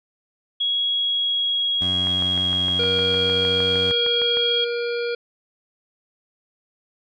sine tone with pitch glide, 3322 to 3288 Hz, G#7 to G#7, 0 to -18 cents, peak -19 dBFS, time 0.6-4.65 s, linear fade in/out 10 ms, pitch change -18 cents, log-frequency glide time 0.81-2.6 s
20% pulse tone, 92 Hz, F#2, 9 cents flat, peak -23 dBFS, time 1.81-3.92 s, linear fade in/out 5 ms
click train, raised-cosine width 0.5 ms, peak -18 dBFS, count 16, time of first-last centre 2.07-4.371 s, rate 6.52 Hz
harmonic tone, 474.7 Hz, A#4, 31 cents sharp, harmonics 1 / 3 / 5 / 7 / 9 / 10, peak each -23 / -32 / -34 / -37 / -39 / -42 dBFS, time 2.79-5.15 s, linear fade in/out 5 ms
effects resampled to 22050 Hz

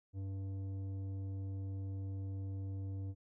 sine tone with tanh clipping, 96.9 Hz, G2, 20 cents flat, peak -40 dBFS, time 0.13-3.15 s, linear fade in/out 50 ms, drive 10 dB, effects none

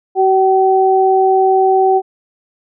sine tone pair together, 379.6 / 763.8 Hz, F#4 / G5, +44 / -45 cents, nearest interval octave, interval 1211 cents, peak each -11 dBFS, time 0.15-2.02 s, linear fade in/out 50 ms, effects none

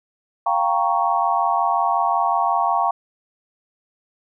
sine chord, G half-diminished seventh, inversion third, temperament equal, 698.5 / 784 / 932.3 / 1108.7 Hz, F5 / G5 / Bb5 / Db6, 0 / 0 / 0 / 0 cents, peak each -22 dBFS, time 0.46-2.91 s, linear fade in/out 5 ms, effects none

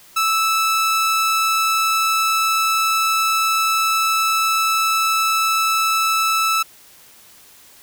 sawtooth tone, 1313 Hz, E6, 7 cents flat, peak -12 dBFS, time 0.16-6.63 s, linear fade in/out 10 ms, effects white hiss -47 dBFS RMS until 7.82 s

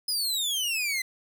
sawtooth exponential sweep, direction down, 5100 to 2025 Hz, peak -23 dBFS, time 0.08-1.02 s, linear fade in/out 5 ms, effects none

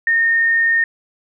sine tone, 1834 Hz, A#6, 29 cents flat, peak -12 dBFS, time 0.07-0.84 s, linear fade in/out 2 ms, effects none

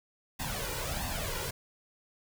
pink noise with flanger, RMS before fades -35 dBFS, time 0.39-1.51 s, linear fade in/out 10 ms, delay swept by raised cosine 1.1 to 2.1 ms, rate 1.5 Hz, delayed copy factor +0.7, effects none

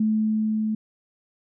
sine tone with level ramp, 216.8 Hz, A3, 25 cents flat, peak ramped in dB -18 to -22 dBFS, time 0-0.75 s, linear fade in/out 5 ms, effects none

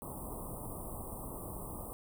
pink band-stop noise, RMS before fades -43 dBFS, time 0.02-1.93 s, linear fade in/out 0 ms, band 1200 to 8400 Hz, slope 96 dB/octave, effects none

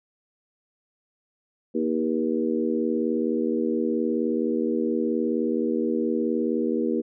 harmonic tone with a mistuned harmonic, 79.1 Hz, D#2, 29 cents sharp, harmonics 3 / 4 / 5 / 6, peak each -26 / -27 / -28 / -29 dBFS, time 1.74-7.02 s, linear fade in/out 20 ms, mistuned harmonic 6, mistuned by +19 cents, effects none

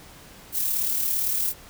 violet noise with amplitude modulation, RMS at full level -23 dBFS, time 0.52-1.54 s, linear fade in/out 50 ms, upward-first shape sine, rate 37.6 Hz, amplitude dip 40%, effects pink hiss -47 dBFS RMS until 1.69 s

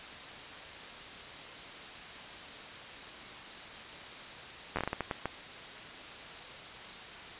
slowing click train, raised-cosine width 0.5 ms, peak -17 dBFS, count 10, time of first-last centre 4.76-5.256 s, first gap 11 ms, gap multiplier 1.38, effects white hiss -45 dBFS RMS until 7.39 s + resampled to 8000 Hz

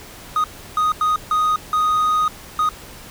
triangle tone bursts at uneven times, 1244.5 Hz, D#6, in tune, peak -13 dBFS, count 6, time 0.36-0.44 / 0.77-0.92 / 1.01-1.16 / 1.31-1.56 / 1.73-2.28 / 2.59-2.69 s, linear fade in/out 2 ms, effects pink hiss -39 dBFS RMS until 3.1 s

